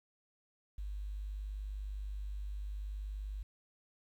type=tone with quantisation; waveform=sine; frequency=50.3 Hz; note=G1; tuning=45 cents sharp; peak=-38 dBFS; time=0.78-3.43 s; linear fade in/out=5 ms; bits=11; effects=none